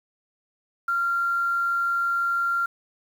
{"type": "tone", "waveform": "sine", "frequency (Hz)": 1383, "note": "F6", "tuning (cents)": -17, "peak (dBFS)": -21, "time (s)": [0.88, 2.66], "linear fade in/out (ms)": 5, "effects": ["8-bit"]}